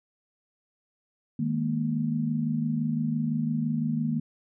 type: chord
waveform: sine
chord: D# suspended fourth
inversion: none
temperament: just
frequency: 155.56 / 207.4 / 233.3 Hz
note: D#3 / G#3 / A#3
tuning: 0 / -2 / +2 cents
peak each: -29 / -33 / -27 dBFS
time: 1.39-4.2 s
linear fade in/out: 5 ms
effects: none